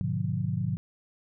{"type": "chord", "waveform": "sine", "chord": "G# diminished seventh", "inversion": "none", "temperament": "just", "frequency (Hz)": [103.83, 124.59, 149.51, 179.41], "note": ["G#2", "B2", "D3", "F3"], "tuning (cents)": [0, 16, 31, 47], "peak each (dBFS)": -32, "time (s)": [0.01, 0.77], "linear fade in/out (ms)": 0, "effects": []}